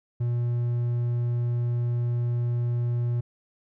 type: tone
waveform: triangle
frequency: 120 Hz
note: B2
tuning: 49 cents flat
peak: -21 dBFS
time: 0.2-3.21 s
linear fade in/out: 10 ms
effects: none